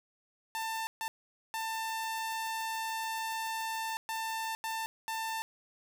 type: tone bursts at uneven times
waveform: sawtooth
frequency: 893 Hz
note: A5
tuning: 25 cents sharp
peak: -30 dBFS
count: 6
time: 0.55-0.87 / 1.01-1.08 / 1.54-3.97 / 4.09-4.55 / 4.64-4.86 / 5.08-5.42 s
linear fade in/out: 0 ms
effects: none